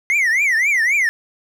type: tone with vibrato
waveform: triangle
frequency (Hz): 2059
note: C7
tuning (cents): -28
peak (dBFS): -12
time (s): 0.1-1.09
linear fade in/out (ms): 0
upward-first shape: triangle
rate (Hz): 3.8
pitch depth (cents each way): 290
effects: none